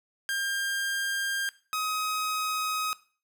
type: tone pair in turn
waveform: sawtooth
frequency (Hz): 1601 / 1263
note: G6 / D#6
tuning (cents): +36 / +26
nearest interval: major third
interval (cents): 410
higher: first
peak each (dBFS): -24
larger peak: neither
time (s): 0.29-1.49 / 1.73-2.93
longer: neither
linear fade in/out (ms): 0
effects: noise-tail reverb RT60 0.4 s tail -18 dB re dry